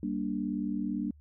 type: chord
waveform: sine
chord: G minor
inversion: none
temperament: just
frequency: 196 / 235.2 / 294 Hz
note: G3 / Bb3 / D4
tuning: 0 / +16 / +2 cents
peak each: -34 dBFS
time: 0.03-1.11 s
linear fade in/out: 2 ms
effects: added 74 Hz sine -53 dBFS peak until 1.2 s